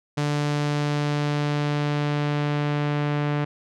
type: tone with low-pass filter sweep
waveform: sawtooth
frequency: 146.83 Hz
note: D3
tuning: in tune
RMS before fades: -24 dBFS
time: 0.17-3.45 s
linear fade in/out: 10 ms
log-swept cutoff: 6500 to 2500 Hz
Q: 0.91
effects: none